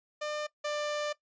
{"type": "tone pair in turn", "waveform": "sawtooth", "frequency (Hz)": [600, 594.1], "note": ["D5", "D5"], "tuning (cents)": [37, 20], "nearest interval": "unison", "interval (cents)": 17, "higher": "first", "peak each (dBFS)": [-29, -27], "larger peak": "second", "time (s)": [[0.21, 0.47], [0.64, 1.13]], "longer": "second", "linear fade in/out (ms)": 10, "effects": ["noise-tail reverb RT60 0.1 s tail -19 dB re dry", "resampled to 16000 Hz"]}